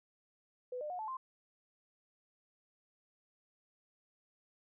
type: tone with pitch steps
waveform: sine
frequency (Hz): 499.6 / 601 / 723.1 / 869.9 / 1046.5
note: B4 / D5 / F#5 / A5 / C6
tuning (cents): +20 / +40 / -40 / -20 / 0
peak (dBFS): -38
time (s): 0.72-1.17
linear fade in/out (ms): 5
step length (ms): 90
effects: none